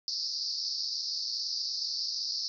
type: band-pass noise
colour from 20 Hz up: pink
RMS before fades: -34 dBFS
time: 0.08-2.48 s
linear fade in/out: 0 ms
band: 4400 to 5400 Hz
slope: 96 dB/octave
effects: none

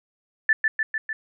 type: tone with echo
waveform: sine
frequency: 1760 Hz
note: A6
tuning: in tune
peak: -14 dBFS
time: 0.49-0.53 s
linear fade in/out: 2 ms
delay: 150 ms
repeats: 4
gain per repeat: -3 dB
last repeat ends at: 1.13 s
effects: none

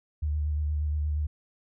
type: tone with vibrato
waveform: sine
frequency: 75 Hz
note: D2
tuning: 37 cents sharp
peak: -25 dBFS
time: 0.22-1.27 s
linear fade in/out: 10 ms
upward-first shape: square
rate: 8.5 Hz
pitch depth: 22 cents each way
effects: none

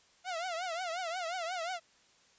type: tone with vibrato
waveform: sawtooth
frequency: 698.5 Hz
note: F5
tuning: in tune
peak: -31 dBFS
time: 0.24-1.8 s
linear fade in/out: 50 ms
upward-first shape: triangle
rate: 5.6 Hz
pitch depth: 160 cents each way
effects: white hiss -65 dBFS RMS until 2.38 s + resampled to 16000 Hz

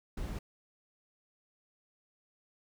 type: noise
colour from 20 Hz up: brown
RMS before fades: -38 dBFS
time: 0.17-0.39 s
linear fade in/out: 5 ms
effects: none

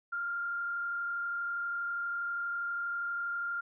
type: tone with frequency modulation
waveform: sine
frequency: 1396.9 Hz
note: F6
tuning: in tune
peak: -32 dBFS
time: 0.12-3.61 s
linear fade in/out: 10 ms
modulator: 32.4 Hz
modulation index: 0.49
effects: none

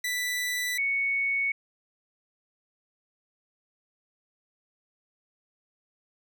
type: tone pair in turn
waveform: sawtooth / sine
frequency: 1978 / 2220 Hz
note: B6 / C#7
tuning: +2 / +2 cents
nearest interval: major second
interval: 200 cents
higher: second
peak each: -24 dBFS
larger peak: neither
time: 0.04-0.78 / 0.78-1.52 s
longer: neither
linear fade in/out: 5 ms
effects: none

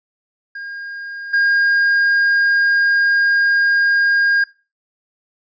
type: tone with level steps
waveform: triangle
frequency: 1619 Hz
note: G#6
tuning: 45 cents flat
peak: -25 / -10 dBFS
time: 0.55-4.44 s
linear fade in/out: 5 ms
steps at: 1.33 s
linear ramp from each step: 10 ms
effects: noise-tail reverb RT60 0.3 s tail -20 dB re dry + resampled to 16000 Hz

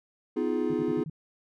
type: chord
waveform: triangle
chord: F half-diminished seventh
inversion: second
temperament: just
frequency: 251.4 / 314.3 / 349.2 / 419.1 Hz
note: Cb4 / Eb4 / F4 / Ab4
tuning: +31 / +18 / 0 / +16 cents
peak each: -29 dBFS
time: 0.36-1.04 s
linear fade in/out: 10 ms
type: tone bursts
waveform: sine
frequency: 155.56 Hz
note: D#3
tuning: in tune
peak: -34 dBFS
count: 5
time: 0.7-1.098 s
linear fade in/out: 2 ms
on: 38 ms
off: 52 ms
effects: none

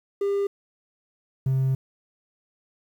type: tone pair in turn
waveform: triangle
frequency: 400 / 132.56 Hz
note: G4 / C3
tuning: +35 / +23 cents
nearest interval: octave + perfect fifth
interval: 1912 cents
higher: first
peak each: -19 / -17 dBFS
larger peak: second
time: 0.21-0.47 / 1.46-1.75 s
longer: second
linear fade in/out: 5 ms
effects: tanh soft clip ceiling -14 dBFS + 9-bit

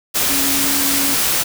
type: tone in noise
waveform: sine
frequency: 277.2 Hz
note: C#4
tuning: in tune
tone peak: -23 dBFS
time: 0.29-1.15 s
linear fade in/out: 20 ms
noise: white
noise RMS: -17 dBFS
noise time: 0.14-1.44 s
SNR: -9 dB
effects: none

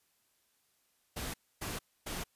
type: noise bursts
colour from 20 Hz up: pink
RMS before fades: -39 dBFS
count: 3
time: 1.16-2.24 s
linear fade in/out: 10 ms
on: 180 ms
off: 270 ms
effects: white hiss -74 dBFS RMS until 2.35 s + resampled to 32000 Hz

